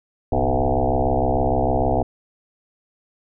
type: tone with frequency modulation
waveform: sine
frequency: 375 Hz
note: F#4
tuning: 23 cents sharp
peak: -16 dBFS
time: 0.32-2.03 s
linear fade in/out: 5 ms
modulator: 66.6 Hz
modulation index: 6.2
effects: none